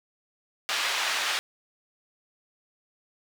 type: band-pass noise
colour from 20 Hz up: white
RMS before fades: -28 dBFS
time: 0.69-1.39 s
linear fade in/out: 0 ms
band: 840 to 3600 Hz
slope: 12 dB/octave
effects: none